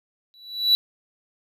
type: tone with exponential growth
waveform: triangle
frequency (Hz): 3941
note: B7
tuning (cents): -4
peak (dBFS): -10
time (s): 0.34-0.75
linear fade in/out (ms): 0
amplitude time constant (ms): 88
effects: none